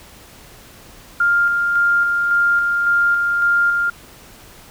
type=tone with tremolo; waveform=sine; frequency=1401 Hz; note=F6; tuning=5 cents sharp; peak=-12 dBFS; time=1.2-3.9 s; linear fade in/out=5 ms; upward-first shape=square; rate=1.8 Hz; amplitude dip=30%; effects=pink hiss -43 dBFS RMS until 4.7 s